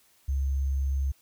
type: tone with sample-and-hold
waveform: sine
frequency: 68.3 Hz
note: C#2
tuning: 25 cents flat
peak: -24 dBFS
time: 0.28-1.12 s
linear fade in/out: 10 ms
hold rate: 6300 Hz
effects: white hiss -63 dBFS RMS until 1.21 s